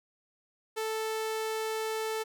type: tone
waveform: sawtooth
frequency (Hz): 440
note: A4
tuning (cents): 0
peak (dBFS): -27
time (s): 0.76-2.24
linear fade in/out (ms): 20
effects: none